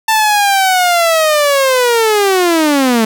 sawtooth linear sweep, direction down, 891 to 215.9 Hz, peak -5 dBFS, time 0.08-3.05 s, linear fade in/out 5 ms, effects none

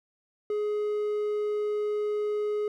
triangle tone, 419.3 Hz, G#4, 17 cents sharp, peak -24 dBFS, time 0.5-2.68 s, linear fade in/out 2 ms, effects none

